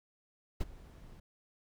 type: noise with ADSR envelope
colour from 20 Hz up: brown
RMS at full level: -30 dBFS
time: 0.6-1.2 s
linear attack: 11 ms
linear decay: 28 ms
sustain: -22 dB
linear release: 6 ms
effects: none